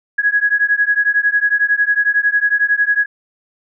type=beating tone pair; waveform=sine; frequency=1661.2 / 1672.2 Hz; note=G#6 / G#6; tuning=0 / +11 cents; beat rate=11 Hz; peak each=-15 dBFS; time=0.18-3.06 s; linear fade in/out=10 ms; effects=none